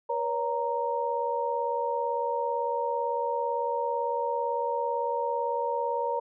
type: tone cluster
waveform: sine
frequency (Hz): 483.1 / 561 / 931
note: B4 / C#5 / A#5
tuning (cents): -38 / +21 / -2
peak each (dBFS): -31 / -32 / -29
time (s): 0.09-6.2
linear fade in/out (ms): 10
effects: none